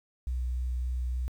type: tone with vibrato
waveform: sine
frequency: 62.2 Hz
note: B1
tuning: 13 cents sharp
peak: -27 dBFS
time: 0.27-1.28 s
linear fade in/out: 0 ms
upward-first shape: sine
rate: 3.5 Hz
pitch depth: 11 cents each way
effects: tanh soft clip ceiling -25 dBFS + 10-bit